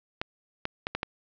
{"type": "clicks", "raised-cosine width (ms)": 0.3, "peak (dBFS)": -13, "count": 5, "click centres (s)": [0.215, 0.654, 0.869, 0.95, 1.031], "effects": ["low-pass 5000 Hz 12 dB/octave"]}